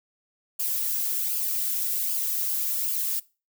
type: noise with flanger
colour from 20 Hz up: violet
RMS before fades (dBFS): -27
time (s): 0.59-3.2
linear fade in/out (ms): 10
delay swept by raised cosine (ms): 0.51 to 2.21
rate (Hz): 1.3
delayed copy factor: -0.5
effects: noise-tail reverb RT60 0.3 s tail -21 dB re dry